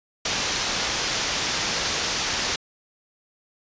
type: low-pass noise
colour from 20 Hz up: white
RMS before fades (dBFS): -26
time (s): 0.25-2.56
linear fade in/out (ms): 5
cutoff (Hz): 6600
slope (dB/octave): 48
effects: resampled to 16000 Hz